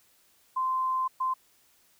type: tone bursts at uneven times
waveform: sine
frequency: 1038 Hz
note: C6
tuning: 14 cents flat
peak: -25 dBFS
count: 2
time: 0.56-1.08 / 1.2-1.34 s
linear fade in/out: 10 ms
effects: white hiss -64 dBFS RMS until 1.99 s